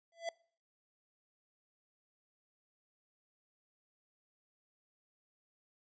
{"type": "tone with exponential growth", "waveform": "square", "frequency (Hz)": 670, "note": "E5", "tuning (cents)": 28, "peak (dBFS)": -33, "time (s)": [0.12, 0.29], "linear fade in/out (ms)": 2, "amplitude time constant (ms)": 35, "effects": ["noise-tail reverb RT60 0.5 s tail -24 dB re dry", "resampled to 16000 Hz"]}